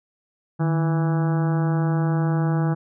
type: harmonic tone with a mistuned harmonic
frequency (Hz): 164.81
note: E3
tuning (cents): 0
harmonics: 1 / 2 / 3 / 4 / 5 / 6 / 7 / 8 / 9 / 10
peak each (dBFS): -19 / -28 / -34 / -36 / -33 / -41 / -39 / -40 / -40 / -45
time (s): 0.59-2.75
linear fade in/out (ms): 20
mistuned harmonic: 1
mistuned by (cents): -95
effects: none